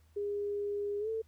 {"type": "tone with pitch glide", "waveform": "sine", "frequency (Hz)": [408.3, 445.3], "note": ["G#4", "A4"], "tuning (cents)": [-29, 21], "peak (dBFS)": -32, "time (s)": [0.16, 1.22], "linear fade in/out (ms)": 10, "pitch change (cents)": 150, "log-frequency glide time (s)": [0.99, 1.09], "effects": ["added 79 Hz sine -61 dBFS peak until 1.27 s", "pink hiss -72 dBFS RMS until 1.27 s"]}